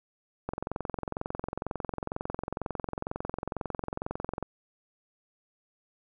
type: click train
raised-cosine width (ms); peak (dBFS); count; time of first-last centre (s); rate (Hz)
1; -18; 88; 0.49-4.427; 22.1
effects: none